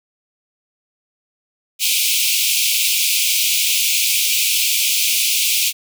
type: high-pass noise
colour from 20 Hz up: pink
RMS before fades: -17 dBFS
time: 1.79-5.73 s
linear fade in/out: 50 ms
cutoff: 2300 Hz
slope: 96 dB/octave
effects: none